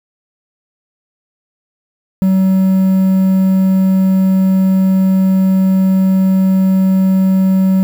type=tone with quantisation; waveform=triangle; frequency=189.6 Hz; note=F#3; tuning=43 cents sharp; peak=-6 dBFS; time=2.22-7.83 s; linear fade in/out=0 ms; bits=6; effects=none